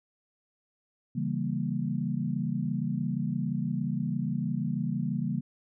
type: chord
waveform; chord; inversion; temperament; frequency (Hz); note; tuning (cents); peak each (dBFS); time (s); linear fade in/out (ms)
sine; C# diminished seventh; none; equal; 138.59 / 164.81 / 196 / 233.1; C#3 / E3 / G3 / Bb3; 0 / 0 / 0 / 0; -33; 1.15-5.41; 10
effects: none